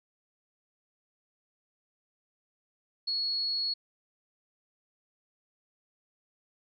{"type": "tone", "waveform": "sine", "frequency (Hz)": 4348, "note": "C#8", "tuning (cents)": -34, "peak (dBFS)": -28, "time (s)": [3.07, 3.74], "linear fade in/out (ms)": 10, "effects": []}